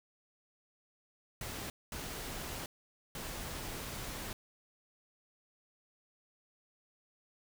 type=noise bursts at uneven times; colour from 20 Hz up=pink; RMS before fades=-42 dBFS; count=3; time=1.41-1.7 / 1.92-2.66 / 3.15-4.33 s; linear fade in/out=2 ms; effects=none